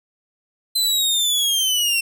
sawtooth linear sweep, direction down, 4073 to 2700 Hz, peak -14 dBFS, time 0.75-2.01 s, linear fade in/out 10 ms, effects none

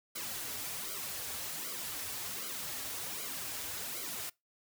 white noise with flanger, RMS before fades -40 dBFS, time 0.15-4.3 s, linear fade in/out 10 ms, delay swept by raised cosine 1.1 to 5.8 ms, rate 1.3 Hz, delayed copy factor -0.85, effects noise-tail reverb RT60 0.2 s tail -23 dB re dry

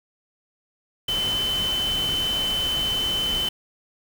sine tone in noise, 3048 Hz, G7, 49 cents flat, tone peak -22 dBFS, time 1.08-3.49 s, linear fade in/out 5 ms, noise pink, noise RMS -32 dBFS, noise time 1.08-3.49 s, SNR +7 dB, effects none

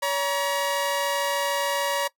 sawtooth tone pair together, 565 / 952.8 Hz, C#5 / A#5, +33 / +38 cents, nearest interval major sixth, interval 905 cents, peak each -22 dBFS, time 0.02-2.08 s, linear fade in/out 10 ms, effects noise-tail reverb RT60 0.1 s tail -20 dB re dry

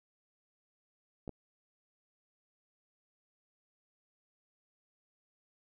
clicks, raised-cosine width 2 ms, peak -29 dBFS, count 2, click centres 1.278 / 1.293 s, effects none

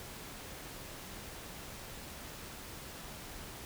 silence, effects pink hiss -47 dBFS RMS until 3.65 s

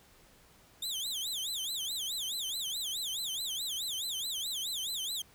sawtooth tone with vibrato, 3520 Hz, A7, in tune, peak -31 dBFS, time 0.82-5.22 s, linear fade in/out 5 ms, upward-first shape sine, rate 4.7 Hz, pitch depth 250 cents each way, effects pink hiss -61 dBFS RMS until 5.34 s

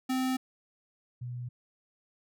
square / sine tone pair in turn, 258.8 / 122.6 Hz, C4 / B2, -19 / -12 cents, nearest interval octave + minor second, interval 1293 cents, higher first, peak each -28 / -35 dBFS, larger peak first, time 0.09-0.37 / 1.21-1.49 s, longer neither, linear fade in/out 10 ms, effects none

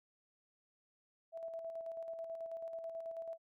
sine tone with tremolo, 659.3 Hz, E5, in tune, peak -40 dBFS, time 1.32-3.38 s, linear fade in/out 50 ms, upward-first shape square, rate 9.2 Hz, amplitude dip 40%, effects none

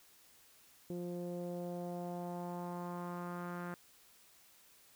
sawtooth tone with low-pass filter sweep, 175.6 Hz, F3, 10 cents sharp, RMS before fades -42 dBFS, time 0.9-3.74 s, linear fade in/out 0 ms, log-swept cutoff 420 to 1500 Hz, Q 2.8, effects white hiss -64 dBFS RMS until 4.95 s

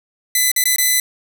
5% pulse tone with dropouts, 2008 Hz, B6, 28 cents sharp, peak -3 dBFS, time 0.35-1 s, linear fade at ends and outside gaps 2 ms, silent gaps 0.516-0.562 / 0.64-0.655 / 0.761-0.783 s, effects none

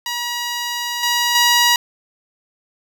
10% pulse tone with level steps, 960 Hz, B5, 49 cents flat, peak -13 / -7 / -3 dBFS, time 0.06-1.76 s, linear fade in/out 2 ms, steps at 1.03 / 1.35 s, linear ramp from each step 2 ms, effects none

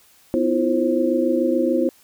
sine tone cluster, 251.5 / 320.9 / 347.8 / 530 Hz, B3 / E4 / F4 / C5, +32 / -46 / -7 / +22 cents, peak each -22 dBFS, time 0.34-1.89 s, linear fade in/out 0 ms, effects white hiss -54 dBFS RMS until 2.03 s

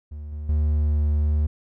triangle tone with level steps, 74.9 Hz, D2, 35 cents sharp, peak -30 / -27 / -16 dBFS, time 0.11-1.47 s, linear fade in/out 10 ms, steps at 0.32 / 0.49 s, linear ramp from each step 2 ms, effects none

